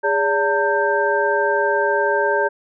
sine tone cluster, 409 / 572 / 906 / 1573 Hz, G#4 / D5 / A#5 / G6, -26 / -46 / -50 / +6 cents, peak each -21 dBFS, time 0.03-2.49 s, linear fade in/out 20 ms, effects none

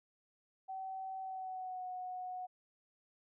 sine tone with pitch glide, 763 to 734 Hz, G5 to F#5, -47 to -14 cents, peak -40 dBFS, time 0.68-2.47 s, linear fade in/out 20 ms, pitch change -67 cents, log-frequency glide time 1.21-1.86 s, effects none

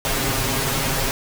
pink noise with comb filter, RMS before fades -22 dBFS, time 0.05-1.11 s, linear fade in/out 0 ms, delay 7.4 ms, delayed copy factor +0.95, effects none

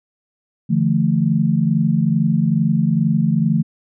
sine chord, D suspended second, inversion none, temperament equal with one note detuned, 146.83 / 169.15 / 220 Hz, D3 / E3 / A3, 0 / +45 / 0 cents, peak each -19 / -17 / -18 dBFS, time 0.69-3.63 s, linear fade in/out 20 ms, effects none

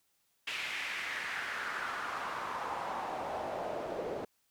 pink noise with band-pass filter sweep, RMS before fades -38 dBFS, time 0.47-4.25 s, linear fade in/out 5 ms, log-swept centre 2600 to 480 Hz, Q 2.7, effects white hiss -75 dBFS RMS until 4.5 s

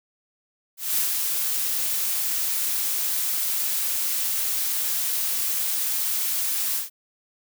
blue noise with ADSR envelope, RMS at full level -22 dBFS, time 0.77-6.9 s, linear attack 200 ms, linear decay 110 ms, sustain -3 dB, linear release 140 ms, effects none

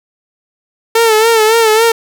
sawtooth tone with vibrato, 446 Hz, A4, 23 cents sharp, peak -3 dBFS, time 0.95-1.92 s, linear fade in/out 5 ms, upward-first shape sine, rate 3.6 Hz, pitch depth 66 cents each way, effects none

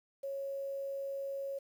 sine tone with quantisation, 550 Hz, C#5, 14 cents flat, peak -36 dBFS, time 0.23-1.59 s, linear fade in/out 10 ms, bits 10, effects none

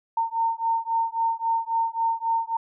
sine beating tone pair, 910 / 913.7 Hz, A#5 / A#5, -42 / -35 cents, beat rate 3.7 Hz, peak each -25 dBFS, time 0.17-2.57 s, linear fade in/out 5 ms, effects none

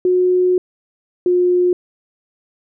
sine tone pair in turn, 363.9 / 358.1 Hz, F#4 / F4, -29 / +43 cents, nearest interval unison, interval 28 cents, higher first, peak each -11 dBFS, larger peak neither, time 0.05-0.58 / 1.26-1.73 s, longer first, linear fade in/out 2 ms, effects none

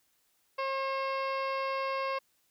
harmonic tone with a mistuned harmonic, 538 Hz, C5, 48 cents sharp, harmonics 1 / 2 / 3 / 4 / 5 / 6 / 7 / 8 / 9 / 10, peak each -34 / -33 / -45 / -42 / -43 / -53 / -55 / -55 / -50 / -57 dBFS, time 0.58-2.19 s, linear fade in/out 10 ms, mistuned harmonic 9, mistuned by -19 cents, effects white hiss -72 dBFS RMS until 2.5 s

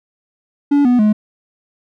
triangle tone with pitch steps, 286.3 / 246.4 / 212 Hz, D4 / B3 / G#3, -44 / -4 / +36 cents, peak -7 dBFS, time 0.71-1.13 s, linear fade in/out 10 ms, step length 140 ms, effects none

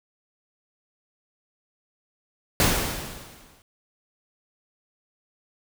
pink noise with exponential decay, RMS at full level -18 dBFS, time 2.6-3.62 s, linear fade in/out 1 ms, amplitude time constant 220 ms, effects none

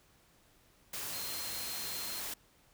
sine tone in noise, 4186 Hz, C8, in tune, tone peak -44 dBFS, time 1.13-2.2 s, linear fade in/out 5 ms, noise white, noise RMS -40 dBFS, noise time 0.93-2.34 s, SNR -7 dB, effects pink hiss -66 dBFS RMS until 2.73 s

